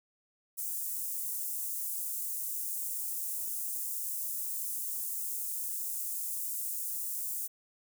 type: high-pass noise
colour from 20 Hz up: white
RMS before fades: -36 dBFS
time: 0.57-7.48 s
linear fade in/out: 20 ms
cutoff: 7800 Hz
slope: 24 dB/octave
effects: none